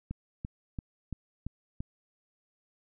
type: click train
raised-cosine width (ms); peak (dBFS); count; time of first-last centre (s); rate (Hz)
5; -23; 6; 0.11-1.805; 2.95
effects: none